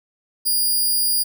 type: tone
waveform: 5% pulse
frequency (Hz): 4845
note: D#8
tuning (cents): -47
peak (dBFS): -10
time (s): 0.45-1.24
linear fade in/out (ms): 20
effects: none